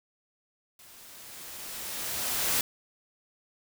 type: noise with level ramp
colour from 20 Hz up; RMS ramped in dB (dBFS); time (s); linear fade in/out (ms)
white; -53 to -26; 0.79-2.61; 2
effects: none